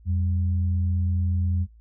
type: tone pair together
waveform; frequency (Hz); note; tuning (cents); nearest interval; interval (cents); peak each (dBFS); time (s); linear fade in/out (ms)
sine; 87.31 / 196; F2 / G3; 0 / 0; octave + major second; 1400; -21 / -33; 0.05-1.67; 50
effects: noise-tail reverb RT60 0.1 s tail -21 dB re dry + added 56 Hz sine -48 dBFS peak until 1.8 s